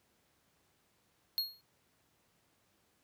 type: tone with exponential decay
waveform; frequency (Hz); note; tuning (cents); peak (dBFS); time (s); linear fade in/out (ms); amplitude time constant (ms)
square; 4293; C8; +44; -28; 1.38-1.61; 0; 50
effects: pink hiss -73 dBFS RMS until 3.03 s + high-pass 80 Hz 12 dB/octave